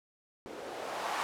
violet noise with low-pass filter sweep, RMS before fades -38 dBFS, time 0.46-1.23 s, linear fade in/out 0 ms, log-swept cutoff 380 to 1000 Hz, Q 1.9, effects none

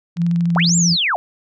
sine tone with vibrato, 170.9 Hz, F3, 37 cents flat, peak -14 dBFS, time 0.16-0.97 s, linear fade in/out 50 ms, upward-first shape sine, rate 13 Hz, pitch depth 18 cents each way
click train, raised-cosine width 0.2 ms, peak -21 dBFS, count 12, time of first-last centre 0.17-0.694 s, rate 21 Hz
sine linear two-way sweep, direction up then down, 603 to 7580 to 603 Hz, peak -15 dBFS, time 0.56-1.16 s, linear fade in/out 0 ms, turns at 0.76 s
effects none

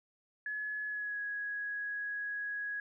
sine tone with pitch glide, 1700 to 1665 Hz, G#6 to G#6, +40 to +4 cents, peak -35 dBFS, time 0.46-2.8 s, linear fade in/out 2 ms, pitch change -36 cents, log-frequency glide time 0.87-1.2 s, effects none

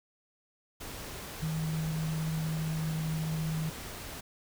sine tone in noise, 158.4 Hz, D#3, 31 cents sharp, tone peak -30 dBFS, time 1.42-3.7 s, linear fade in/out 10 ms, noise pink, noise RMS -42 dBFS, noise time 0.8-4.21 s, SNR +9 dB, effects none

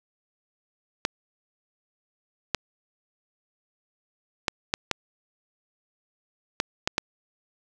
clicks, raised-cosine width 0.2 ms, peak -5 dBFS, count 8, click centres 1.051 / 2.547 / 4.482 / 4.739 / 4.913 / 6.601 / 6.875 / 6.981 s, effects none

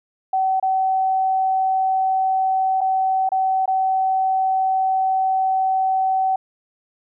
sine tone with dropouts, 761 Hz, F#5, 48 cents sharp, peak -16 dBFS, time 0.33-6.36 s, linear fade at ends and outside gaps 5 ms, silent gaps 0.599-0.626 / 2.808-2.813 / 3.291-3.318 / 3.658-3.677 s, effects none

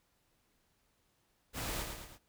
pink noise with echo, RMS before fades -39 dBFS, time 1.53-1.86 s, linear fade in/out 50 ms, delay 110 ms, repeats 3, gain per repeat -5 dB, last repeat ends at 2.19 s, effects pink hiss -75 dBFS RMS until 2.28 s

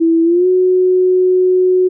sine tone with pitch glide, 329.6 to 367.8 Hz, E4 to F#4, 0 to -10 cents, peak -8 dBFS, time 0-1.89 s, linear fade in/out 20 ms, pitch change +190 cents, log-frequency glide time 0.23-0.47 s, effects none

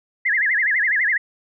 sine tone with vibrato, 1864.7 Hz, A#6, in tune, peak -16 dBFS, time 0.25-1.18 s, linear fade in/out 10 ms, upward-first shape sine, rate 12 Hz, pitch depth 220 cents each way, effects none

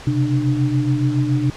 sine tone cluster, 128.1 / 135.2 / 299 Hz, C3 / C#3 / D4, -36 / -43 / +31 cents, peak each -18 / -22 / -20 dBFS, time 0.07-1.5 s, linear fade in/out 2 ms, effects pink hiss -37 dBFS RMS until 1.56 s + low-pass 6000 Hz 12 dB/octave

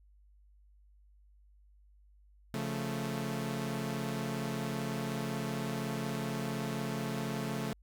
sawtooth chord, Db augmented, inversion none, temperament equal, 138.59 / 174.61 / 220 Hz, Db3 / F3 / A3, 0 / 0 / 0 cents, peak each -34 / -37 / -33 dBFS, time 2.54-7.73 s, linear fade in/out 0 ms, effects added 50 Hz sine -59 dBFS peak until 7.82 s

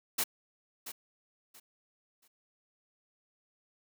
white noise with echo, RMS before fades -30 dBFS, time 0.18-0.24 s, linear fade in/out 10 ms, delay 680 ms, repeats 3, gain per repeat -12 dB, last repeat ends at 2.28 s, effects high-pass 200 Hz 12 dB/octave

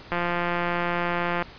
click train, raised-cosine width 0.5 ms, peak -11 dBFS, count 228, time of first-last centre 0.12-1.425 s, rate 174 Hz, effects pink hiss -45 dBFS RMS until 1.58 s + resampled to 11025 Hz

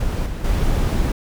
brown noise with level steps, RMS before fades -21 / -26 / -18 dBFS, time 0-1.12 s, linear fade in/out 5 ms, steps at 0.26 / 0.44 s, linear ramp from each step 5 ms, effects none

